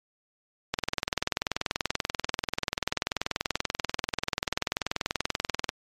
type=click train; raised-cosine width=0.2 ms; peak=-8 dBFS; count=103; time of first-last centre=0.74-5.691 s; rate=20.6 Hz; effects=MP3 64 kbps